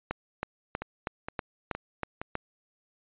two click trains, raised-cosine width 0.5 ms, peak -19 / -15 dBFS, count 4 / 8, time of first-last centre 0.82-2.215 / 0.11-2.354 s, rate 2.15 / 3.12 Hz, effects resampled to 8000 Hz

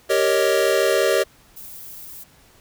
square chord, Eb dominant seventh, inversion first, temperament equal with one note detuned, 392 / 466.2 / 556.6 / 622.3 Hz, G4 / Bb4 / Db5 / Eb5, 0 / 0 / +7 / 0 cents, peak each -22 / -23 / -22 / -23 dBFS, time 0.09-1.24 s, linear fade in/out 20 ms
violet noise, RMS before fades -38 dBFS, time 1.56-2.24 s, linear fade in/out 10 ms
effects pink hiss -53 dBFS RMS until 2.6 s

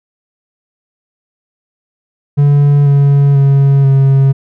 triangle tone with pitch steps, 143.6 / 141.05 / 138.55 / 136.09 Hz, D3 / C#3 / C#3 / C#3, -39 / +30 / -1 / -32 cents, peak -3 dBFS, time 2.37-4.33 s, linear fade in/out 20 ms, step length 490 ms, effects none

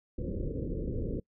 pink low-pass noise, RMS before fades -34 dBFS, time 0.18-1.2 s, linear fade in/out 5 ms, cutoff 540 Hz, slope 96 dB/octave, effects noise-tail reverb RT60 0.1 s tail -25 dB re dry

